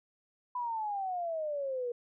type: exponential sweep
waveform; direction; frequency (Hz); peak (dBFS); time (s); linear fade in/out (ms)
sine; down; 1002 to 473.9; -32; 0.55-1.92; 5
effects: none